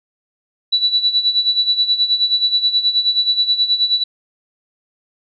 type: tone with tremolo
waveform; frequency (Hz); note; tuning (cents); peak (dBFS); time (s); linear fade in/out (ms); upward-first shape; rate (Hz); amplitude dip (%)
sine; 3947; B7; -2; -10; 0.72-4.04; 10; sine; 9.4; 75
effects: none